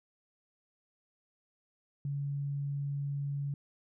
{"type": "tone", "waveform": "sine", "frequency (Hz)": 141.5, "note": "C#3", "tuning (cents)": 36, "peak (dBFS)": -32, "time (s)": [2.05, 3.54], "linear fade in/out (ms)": 2, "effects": []}